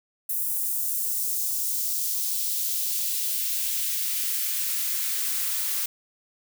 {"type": "noise with high-pass filter sweep", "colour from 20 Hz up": "blue", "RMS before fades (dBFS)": -27, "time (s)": [0.29, 5.86], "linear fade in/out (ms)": 5, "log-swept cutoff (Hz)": [10000, 1000], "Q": 0.96, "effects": []}